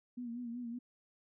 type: tone with vibrato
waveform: sine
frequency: 239.3 Hz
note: A#3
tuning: 46 cents sharp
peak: -39 dBFS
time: 0.17-0.79 s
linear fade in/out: 10 ms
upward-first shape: sine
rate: 5.3 Hz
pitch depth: 60 cents each way
effects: none